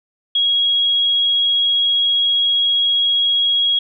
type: tone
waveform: sine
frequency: 3305 Hz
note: G#7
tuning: 9 cents flat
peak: -13 dBFS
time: 0.35-3.79 s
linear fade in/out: 5 ms
effects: none